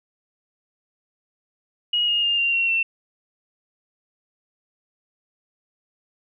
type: tone with pitch steps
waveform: sine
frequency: 2891 / 2851 / 2812 / 2773 / 2735 / 2697 Hz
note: F#7 / F7 / F7 / F7 / F7 / E7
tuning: -41 / +35 / +11 / -13 / -37 / +39 cents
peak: -18 dBFS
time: 1.93-2.83 s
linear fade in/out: 5 ms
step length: 150 ms
effects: none